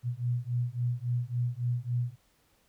sine beating tone pair, 120 / 123.6 Hz, B2 / B2, -49 / +2 cents, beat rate 3.6 Hz, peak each -31 dBFS, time 0.03-2.16 s, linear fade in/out 50 ms, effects pink hiss -68 dBFS RMS until 2.68 s

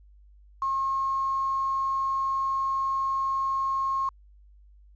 sine tone with quantisation, 1078 Hz, C#6, 49 cents flat, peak -24 dBFS, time 0.62-4.09 s, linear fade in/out 2 ms, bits 8, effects added 50 Hz sine -51 dBFS peak until 4.95 s + resampled to 16000 Hz

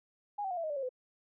sine tone with pitch steps, 823 / 767.9 / 716.5 / 668.5 / 623.7 / 581.9 / 543 / 506.6 Hz, G#5 / G5 / F5 / E5 / D#5 / D5 / C#5 / B4, -16 / -36 / +44 / +24 / +4 / -16 / -36 / +44 cents, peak -33 dBFS, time 0.38-0.892 s, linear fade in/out 10 ms, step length 64 ms, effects none

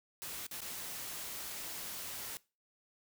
white noise with dropouts, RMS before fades -43 dBFS, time 0.22-2.37 s, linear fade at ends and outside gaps 0 ms, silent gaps 0.466-0.512 / 0.605-0.617 s, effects noise-tail reverb RT60 0.3 s tail -21 dB re dry

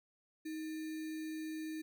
sine tone with sample-and-hold, 314.6 Hz, D#4, 19 cents sharp, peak -39 dBFS, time 0.45-1.82 s, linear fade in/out 10 ms, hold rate 2100 Hz, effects none

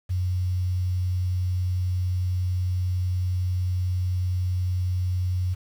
sine tone with quantisation, 91.1 Hz, F#2, 26 cents flat, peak -22 dBFS, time 0.09-5.55 s, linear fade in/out 20 ms, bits 8, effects none

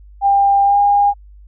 sine tone with pitch glide, 797 to 811.4 Hz, G5 to G#5, +28 to -41 cents, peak -9 dBFS, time 0.21-1.14 s, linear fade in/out 50 ms, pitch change +31 cents, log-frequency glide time 0.64-0.78 s, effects added 50 Hz sine -38 dBFS peak until 1.47 s

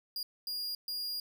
45% pulse tone bursts at uneven times, 4838 Hz, D#8, 49 cents flat, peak -34 dBFS, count 3, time 0.16-0.23 / 0.47-0.75 / 0.88-1.2 s, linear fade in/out 2 ms, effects none

